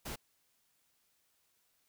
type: noise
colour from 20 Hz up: pink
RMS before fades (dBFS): -42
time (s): 0.05-0.16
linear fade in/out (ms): 10
effects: white hiss -75 dBFS RMS until 1.88 s